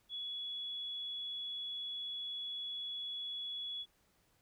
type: tone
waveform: sine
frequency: 3384 Hz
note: G#7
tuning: 32 cents sharp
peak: -39 dBFS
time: 0.09-3.86 s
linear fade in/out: 50 ms
effects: pink hiss -73 dBFS RMS until 4.41 s